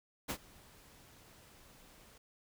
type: noise with ADSR envelope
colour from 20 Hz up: pink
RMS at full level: -36 dBFS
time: 0.28-2.18 s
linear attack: 21 ms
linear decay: 70 ms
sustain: -24 dB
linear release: 4 ms
effects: none